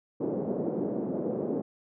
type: band-pass noise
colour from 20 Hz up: white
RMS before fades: -31 dBFS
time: 0.2-1.62 s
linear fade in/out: 10 ms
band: 170 to 480 Hz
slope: 24 dB/octave
effects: none